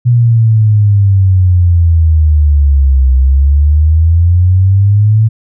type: exponential two-way sweep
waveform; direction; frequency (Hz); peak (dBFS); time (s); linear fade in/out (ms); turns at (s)
sine; down then up; 122.3 to 64.3 to 112; -4; 0.05-5.29; 20; 3.13
effects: none